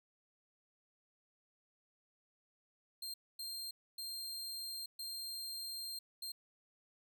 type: tone bursts at uneven times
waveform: sawtooth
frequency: 4186 Hz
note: C8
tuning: in tune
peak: -39 dBFS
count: 5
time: 3.02-3.14 / 3.39-3.71 / 3.98-4.86 / 4.99-5.99 / 6.22-6.32 s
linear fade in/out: 5 ms
effects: none